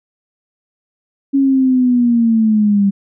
sine linear sweep, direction down, 277.2 to 196 Hz, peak -9 dBFS, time 1.33-2.91 s, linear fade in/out 20 ms, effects none

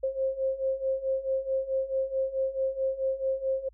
sine beating tone pair, 529 / 533.6 Hz, C5 / C5, +19 / +34 cents, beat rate 4.6 Hz, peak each -31 / -28 dBFS, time 0.03-3.69 s, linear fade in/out 10 ms, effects added 53 Hz sine -55 dBFS peak until 3.73 s

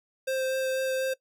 square tone with vibrato, 525 Hz, C5, 6 cents sharp, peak -27 dBFS, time 0.27-1.14 s, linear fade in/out 10 ms, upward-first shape sine, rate 4.1 Hz, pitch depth 9 cents each way, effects noise-tail reverb RT60 0.1 s tail -20 dB re dry

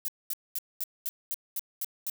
violet noise bursts, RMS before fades -32 dBFS, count 9, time 0.05-2.098 s, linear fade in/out 0 ms, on 32 ms, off 220 ms, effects none

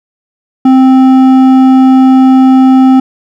sine tone with hard clipping, 261.6 Hz, C4, in tune, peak -3 dBFS, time 0.65-3 s, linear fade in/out 5 ms, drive 8 dB, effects none

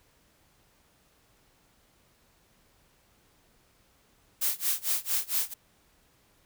blue noise with tremolo, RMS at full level -26 dBFS, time 4.41-5.54 s, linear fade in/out 10 ms, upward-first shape sine, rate 4.4 Hz, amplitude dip 95%, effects pink hiss -65 dBFS RMS until 6.45 s

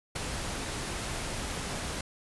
pink noise with ADSR envelope, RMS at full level -30 dBFS, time 0.15-2.01 s, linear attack 14 ms, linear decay 4 ms, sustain -5 dB, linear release 3 ms, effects resampled to 24000 Hz

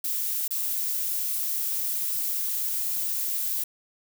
violet noise with dropouts, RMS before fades -28 dBFS, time 0.04-3.64 s, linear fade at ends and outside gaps 5 ms, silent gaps 0.479-0.507 s, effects none

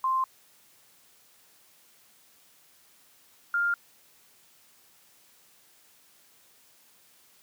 sine tone pair in turn, 1050 / 1401.6 Hz, C6 / F6, +6 / +6 cents, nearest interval perfect fourth, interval 500 cents, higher second, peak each -23 dBFS, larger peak neither, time 0.04-0.24 / 3.54-3.74 s, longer neither, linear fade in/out 2 ms, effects white hiss -60 dBFS RMS until 7.42 s + high-pass 100 Hz 12 dB/octave

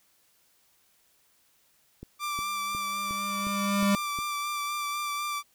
click train, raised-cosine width 3 ms, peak -28 dBFS, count 7, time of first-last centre 2.03-4.188 s, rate 2.78 Hz
sawtooth tone with vibrato, 1174.7 Hz, D6, in tune, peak -26 dBFS, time 2.19-5.43 s, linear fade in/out 50 ms, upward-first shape sine, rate 4 Hz, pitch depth 19 cents each way
square tone with exponential growth, 200.4 Hz, G3, 38 cents sharp, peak -21 dBFS, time 2.38-3.95 s, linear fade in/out 0 ms, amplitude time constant 340 ms
effects white hiss -66 dBFS RMS until 5.54 s

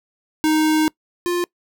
square tone pair in turn, 311.1 / 351.2 Hz, D#4 / F4, 0 / +10 cents, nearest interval major second, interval 210 cents, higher second, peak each -15 / -19 dBFS, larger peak first, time 0.44-0.88 / 1.26-1.44 s, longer first, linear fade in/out 0 ms, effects noise-tail reverb RT60 0.1 s tail -24 dB re dry

